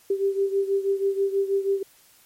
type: beating tone pair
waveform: sine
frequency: 391.7 / 397.9 Hz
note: G4 / G4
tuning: -1 / +26 cents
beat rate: 6.2 Hz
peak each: -22 / -26 dBFS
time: 0.1-1.83 s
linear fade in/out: 5 ms
effects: white hiss -56 dBFS RMS until 2.25 s + MP3 64 kbps